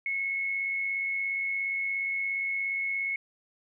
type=tone with amplitude modulation; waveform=sine; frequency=2188 Hz; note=C#7; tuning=23 cents flat; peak=-26 dBFS; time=0.06-3.16 s; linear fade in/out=2 ms; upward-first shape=sine; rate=97.1 Hz; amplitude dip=35%; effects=none